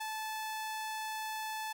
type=tone; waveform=sawtooth; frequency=871 Hz; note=A5; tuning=18 cents flat; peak=-33 dBFS; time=0-1.73 s; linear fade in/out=10 ms; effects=none